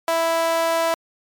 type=tone with high-pass filter; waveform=sawtooth; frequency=330.1 Hz; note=E4; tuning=2 cents sharp; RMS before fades=-20 dBFS; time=0.08-0.94 s; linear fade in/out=0 ms; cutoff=750 Hz; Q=3.4; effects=MP3 96 kbps